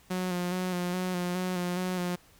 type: tone with vibrato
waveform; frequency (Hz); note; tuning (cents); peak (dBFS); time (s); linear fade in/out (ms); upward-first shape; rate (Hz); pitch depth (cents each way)
sawtooth; 180.5; F#3; -43; -25; 0.1-2.16; 10; square; 2.4; 27
effects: pink hiss -59 dBFS RMS until 2.39 s